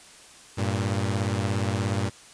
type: beating tone pair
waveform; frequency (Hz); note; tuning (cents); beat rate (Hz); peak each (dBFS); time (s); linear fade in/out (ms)
sawtooth; 98 / 115; G2 / A#2; 0 / -23; 17; -22 / -24; 0.57-2.1; 20
effects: white hiss -49 dBFS RMS until 2.33 s + resampled to 22050 Hz